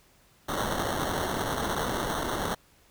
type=noise with sample-and-hold; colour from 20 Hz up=white; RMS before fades=-30 dBFS; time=0.48-2.55 s; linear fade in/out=10 ms; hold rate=2450 Hz; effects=pink hiss -61 dBFS RMS until 2.9 s